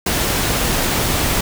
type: noise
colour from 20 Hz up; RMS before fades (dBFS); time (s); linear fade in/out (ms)
pink; -18; 0.06-1.41; 5
effects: none